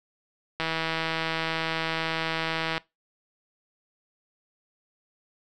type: click train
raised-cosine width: 0.3 ms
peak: -12 dBFS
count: 354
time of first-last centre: 0.6-2.779 s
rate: 162 Hz
effects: noise-tail reverb RT60 0.2 s tail -21 dB re dry